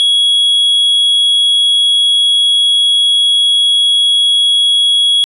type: tone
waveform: triangle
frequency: 3335 Hz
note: G#7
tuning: 7 cents sharp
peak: -6 dBFS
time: 0-5.24 s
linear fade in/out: 0 ms
effects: resampled to 32000 Hz